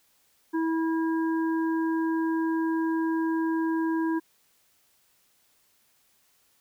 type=harmonic tone; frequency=325 Hz; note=E4; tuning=24 cents flat; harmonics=1 / 3 / 5; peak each=-24 / -34 / -38 dBFS; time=0.53-4.2 s; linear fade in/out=20 ms; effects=white hiss -66 dBFS RMS until 6.6 s